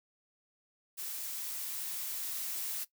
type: noise with level ramp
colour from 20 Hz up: blue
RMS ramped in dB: -40 to -37 dBFS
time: 0.97-2.85 s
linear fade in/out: 20 ms
effects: noise-tail reverb RT60 0.1 s tail -17 dB re dry